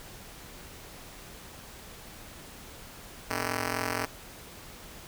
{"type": "ring-modulated tone", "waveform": "5% pulse", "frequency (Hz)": 178.4, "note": "F3", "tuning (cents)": 37, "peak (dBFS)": -15, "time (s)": [3.3, 4.06], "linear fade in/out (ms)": 10, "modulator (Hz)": 67.3, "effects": ["pink hiss -47 dBFS RMS until 5.07 s"]}